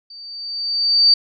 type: tone with level ramp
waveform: sine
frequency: 4614 Hz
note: D8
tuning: 31 cents flat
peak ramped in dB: -36 to -7 dBFS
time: 0.1-1.14 s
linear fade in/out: 5 ms
effects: none